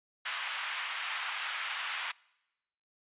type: band-pass noise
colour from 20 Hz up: white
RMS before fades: -37 dBFS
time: 0.25-2.12 s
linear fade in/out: 10 ms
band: 960 to 3100 Hz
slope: 24 dB/octave
effects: noise-tail reverb RT60 1.0 s tail -25 dB re dry + resampled to 8000 Hz